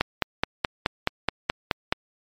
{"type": "click train", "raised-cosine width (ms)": 0.3, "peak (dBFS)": -4, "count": 10, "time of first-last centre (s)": [0.01, 1.925], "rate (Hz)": 4.7, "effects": ["MP3 64 kbps"]}